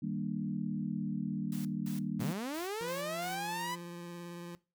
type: chord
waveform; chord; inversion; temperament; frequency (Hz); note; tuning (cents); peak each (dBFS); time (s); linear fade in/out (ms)
sine; Eb major seventh; none; equal; 155.56 / 196 / 233.1 / 293.7; Eb3 / G3 / Bb3 / D4; 0 / 0 / 0 / 0; -39 / -37 / -38 / -42; 0.02-2.32; 10
type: noise bursts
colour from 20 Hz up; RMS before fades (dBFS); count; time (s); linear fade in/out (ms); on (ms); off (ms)
white; -50; 6; 1.52-3.35; 2; 130; 210
type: linear sweep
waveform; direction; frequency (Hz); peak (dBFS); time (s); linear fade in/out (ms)
sawtooth; up; 100.6 to 1011; -32; 2.19-3.76; 20
type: tone with vibrato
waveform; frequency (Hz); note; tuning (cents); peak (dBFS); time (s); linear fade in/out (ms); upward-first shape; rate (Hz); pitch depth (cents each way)
25% pulse; 173.1; F3; -15; -39; 2.81-4.55; 0; sine; 18; 15
effects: noise-tail reverb RT60 0.3 s tail -20 dB re dry